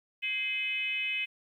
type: tone with frequency modulation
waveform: sine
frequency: 2546 Hz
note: D#7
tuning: 39 cents sharp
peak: -29 dBFS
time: 0.22-1.26 s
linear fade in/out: 20 ms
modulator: 456 Hz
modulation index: 0.89
effects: 11-bit